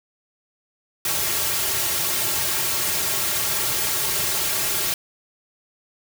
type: noise with comb filter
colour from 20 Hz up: white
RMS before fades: -23 dBFS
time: 1.05-4.94 s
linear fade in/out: 2 ms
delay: 4 ms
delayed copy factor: -0.9
effects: none